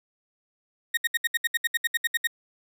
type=tone bursts; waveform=35% pulse; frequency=1864.7 Hz; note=A#6; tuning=in tune; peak=-19 dBFS; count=14; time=0.94-2.272 s; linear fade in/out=5 ms; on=32 ms; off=68 ms; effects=none